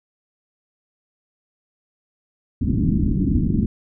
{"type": "low-pass noise", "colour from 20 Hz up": "white", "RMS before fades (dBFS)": -19, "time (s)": [2.61, 3.66], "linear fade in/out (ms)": 5, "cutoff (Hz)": 290, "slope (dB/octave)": 48, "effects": []}